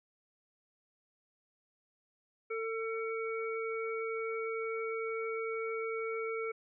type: harmonic tone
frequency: 448.9 Hz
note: A4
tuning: 35 cents sharp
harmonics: 1 / 3 / 5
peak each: -35 / -42 / -42 dBFS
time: 2.5-6.52 s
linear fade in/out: 10 ms
effects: none